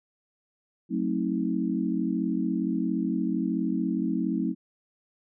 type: chord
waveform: sine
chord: F# diminished seventh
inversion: none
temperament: just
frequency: 185 / 222 / 266.4 / 319.7 Hz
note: F#3 / A3 / C4 / Eb4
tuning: 0 / +16 / +31 / +47 cents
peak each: -30 dBFS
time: 0.89-4.55 s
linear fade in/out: 50 ms
effects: none